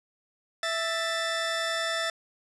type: tone pair together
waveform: 20% pulse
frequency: 659.3 / 1768.3 Hz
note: E5 / A6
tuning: 0 / +8 cents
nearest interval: octave + perfect fourth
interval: 1708 cents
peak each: -25 dBFS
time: 0.63-2.1 s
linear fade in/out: 2 ms
effects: resampled to 24000 Hz